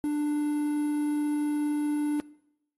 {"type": "tone with quantisation", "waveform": "triangle", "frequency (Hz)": 296.2, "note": "D4", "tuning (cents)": 15, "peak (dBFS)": -23, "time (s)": [0.04, 2.2], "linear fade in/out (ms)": 0, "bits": 8, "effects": ["noise-tail reverb RT60 0.8 s tail -21 dB re dry", "AAC 32 kbps"]}